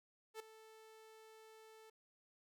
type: tone with ADSR envelope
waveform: sawtooth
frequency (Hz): 440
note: A4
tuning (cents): 0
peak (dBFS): -40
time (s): 0.34-1.9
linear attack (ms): 59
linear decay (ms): 5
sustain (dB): -15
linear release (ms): 5
effects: none